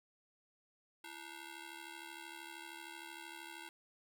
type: ring-modulated tone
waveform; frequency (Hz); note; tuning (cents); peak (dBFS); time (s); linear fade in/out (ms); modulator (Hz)
10% pulse; 601; D5; +40; -37; 1.04-3.69; 2; 264
effects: none